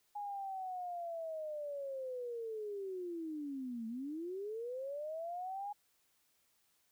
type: linear two-way sweep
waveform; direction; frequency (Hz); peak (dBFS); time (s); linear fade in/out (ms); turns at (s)
sine; down then up; 830.6 to 220 to 830.6; -39; 0.15-5.73; 10; 3.87
effects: white hiss -75 dBFS RMS until 6.91 s